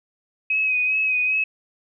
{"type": "tone with vibrato", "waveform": "sine", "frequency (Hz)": 2532, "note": "D#7", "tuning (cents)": 30, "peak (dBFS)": -18, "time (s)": [0.5, 1.44], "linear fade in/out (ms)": 5, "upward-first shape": "sine", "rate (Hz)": 2.5, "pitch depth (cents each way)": 34, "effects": []}